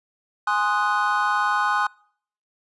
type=chord; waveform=triangle; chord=Ab dominant seventh; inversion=none; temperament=equal; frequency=830.6 / 1046.5 / 1244.5 / 1480 Hz; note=Ab5 / C6 / Eb6 / Gb6; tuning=0 / 0 / 0 / 0 cents; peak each=-23 dBFS; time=0.47-1.87 s; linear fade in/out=5 ms; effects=noise-tail reverb RT60 0.6 s tail -26 dB re dry + resampled to 24000 Hz